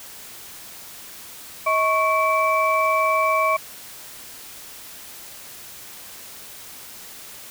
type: tone cluster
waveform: sine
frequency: 636 / 1106 / 2315 Hz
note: D#5 / C#6 / D7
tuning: +38 / -4 / -25 cents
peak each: -22 / -19 / -24 dBFS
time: 1.66-3.57 s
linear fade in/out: 10 ms
effects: white hiss -40 dBFS RMS until 7.5 s